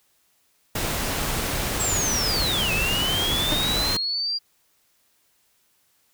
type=noise; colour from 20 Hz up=pink; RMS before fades=-26 dBFS; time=0.75-3.97 s; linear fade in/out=5 ms
type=linear two-way sweep; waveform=sine; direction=down then up; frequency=7810 to 2551 to 4803 Hz; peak=-23 dBFS; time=1.79-4.39 s; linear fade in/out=20 ms; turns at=2.72 s
type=tone with exponential decay; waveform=25% pulse; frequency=299 Hz; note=D4; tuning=31 cents sharp; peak=-16 dBFS; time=3.52-3.6 s; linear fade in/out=1 ms; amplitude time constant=16 ms
effects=white hiss -65 dBFS RMS until 6.13 s